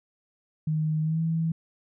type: tone with pitch glide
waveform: sine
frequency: 155.56 to 163.01 Hz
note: D#3 to E3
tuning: 0 to -19 cents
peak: -23 dBFS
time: 0.67-1.52 s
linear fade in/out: 5 ms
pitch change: +81 cents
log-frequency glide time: 1.02-1.21 s
effects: none